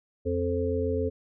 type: harmonic tone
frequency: 87.31 Hz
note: F2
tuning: in tune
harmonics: 1 / 3 / 5 / 6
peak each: -30 / -32 / -28 / -33 dBFS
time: 0.25-1.1 s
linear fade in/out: 20 ms
effects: none